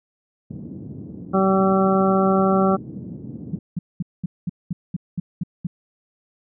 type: band-pass noise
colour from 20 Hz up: white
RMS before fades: -35 dBFS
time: 0.5-3.59 s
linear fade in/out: 5 ms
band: 100 to 280 Hz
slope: 24 dB/octave
type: harmonic tone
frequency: 191.7 Hz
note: G3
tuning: 38 cents flat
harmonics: 1 / 2 / 3 / 4 / 6 / 7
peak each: -18 / -21 / -23 / -24 / -26 / -26 dBFS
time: 1.33-2.77 s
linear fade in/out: 20 ms
type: tone bursts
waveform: sine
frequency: 174.6 Hz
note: F3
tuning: in tune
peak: -20 dBFS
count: 10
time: 3.53-5.67 s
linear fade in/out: 5 ms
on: 25 ms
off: 210 ms
effects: none